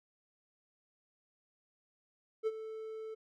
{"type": "tone with ADSR envelope", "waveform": "triangle", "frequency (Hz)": 440, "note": "A4", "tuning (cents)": 0, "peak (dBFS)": -26, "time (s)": [2.43, 3.15], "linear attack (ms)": 39, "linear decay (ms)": 37, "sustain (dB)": -13, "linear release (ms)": 15, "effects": []}